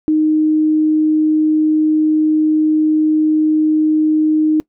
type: tone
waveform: sine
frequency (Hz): 309.6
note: D#4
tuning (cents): -9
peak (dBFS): -10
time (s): 0.08-4.6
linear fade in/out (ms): 0
effects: noise-tail reverb RT60 0.1 s tail -23 dB re dry